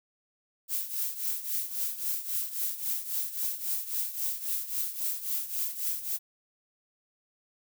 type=noise with tremolo; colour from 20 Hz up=violet; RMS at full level=-29 dBFS; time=0.68-6.19 s; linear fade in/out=50 ms; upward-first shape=triangle; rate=3.7 Hz; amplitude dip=80%; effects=none